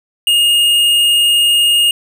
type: tone with tanh clipping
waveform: sine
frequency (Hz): 2846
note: F7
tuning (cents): +32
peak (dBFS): -10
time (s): 0.27-1.91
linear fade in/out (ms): 2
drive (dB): 12
effects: none